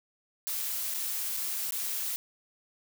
blue noise with dropouts, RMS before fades -33 dBFS, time 0.47-2.16 s, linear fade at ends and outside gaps 0 ms, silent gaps 0.94-0.945 / 1.367-1.371 / 1.708-1.722 s, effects none

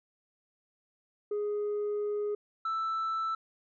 sine tone pair in turn, 415.3 / 1322.7 Hz, G#4 / E6, 0 / +5 cents, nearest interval octave + minor sixth, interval 2005 cents, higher second, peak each -27 / -27 dBFS, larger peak neither, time 1.31-2.35 / 2.65-3.35 s, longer first, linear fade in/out 5 ms, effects tanh soft clip ceiling -28 dBFS

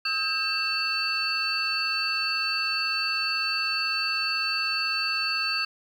sine tone cluster, 1284 / 1600 / 2678 / 4498 Hz, E6 / G6 / E7 / C#8, -46 / +35 / +27 / +24 cents, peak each -32 / -33 / -28 / -27 dBFS, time 0.05-5.65 s, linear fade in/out 5 ms, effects tanh soft clip ceiling -15 dBFS + 9-bit

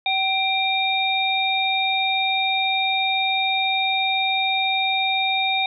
sine tone cluster, 768 / 2368 / 3707 Hz, G5 / D7 / A#7, -36 / +14 / -10 cents, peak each -23 dBFS, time 0.06-5.66 s, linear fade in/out 2 ms, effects none

